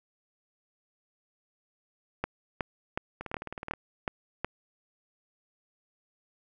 two click trains, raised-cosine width 0.5 ms, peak -14 / -22 dBFS, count 7 / 11, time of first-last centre 2.24-4.446 / 3.21-3.736 s, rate 2.72 / 19 Hz, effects none

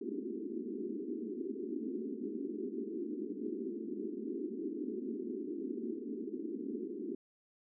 white band-pass noise, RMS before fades -40 dBFS, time 0.01-7.15 s, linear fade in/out 5 ms, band 210 to 410 Hz, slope 96 dB/octave, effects none

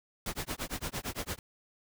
pink noise with tremolo, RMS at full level -34 dBFS, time 0.26-1.39 s, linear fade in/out 2 ms, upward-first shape sine, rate 8.8 Hz, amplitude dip 100%, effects none

